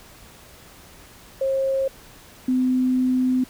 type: tone pair in turn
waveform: sine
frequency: 537 / 255.3 Hz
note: C5 / C4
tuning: +45 / -42 cents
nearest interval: octave + minor second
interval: 1287 cents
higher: first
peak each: -19 / -17 dBFS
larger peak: second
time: 1.41-1.88 / 2.48-3.44 s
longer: second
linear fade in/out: 5 ms
effects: pink hiss -47 dBFS RMS until 3.49 s